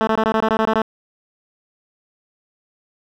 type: tone bursts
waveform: 10% pulse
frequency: 220.5 Hz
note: A3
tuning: 4 cents sharp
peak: -6 dBFS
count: 10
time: 0.01-0.818 s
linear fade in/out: 0 ms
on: 61 ms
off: 22 ms
effects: low-pass 2000 Hz 12 dB/octave + 8-bit